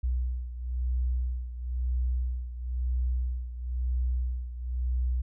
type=beating tone pair; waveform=sine; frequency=61.74 / 62.74 Hz; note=B1 / B1; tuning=0 / +28 cents; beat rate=1 Hz; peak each=-28 / -33 dBFS; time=0.03-5.22 s; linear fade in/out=10 ms; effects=none